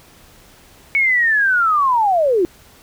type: linear sweep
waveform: sine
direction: down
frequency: 2233 to 329.6 Hz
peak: -12 dBFS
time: 0.95-2.45 s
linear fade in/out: 0 ms
effects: pink hiss -47 dBFS RMS until 2.82 s